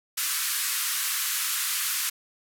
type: band-pass noise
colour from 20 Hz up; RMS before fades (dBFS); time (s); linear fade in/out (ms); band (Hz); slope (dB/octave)
white; -28; 0.17-2.1; 10; 1100 to 15000; 48
effects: none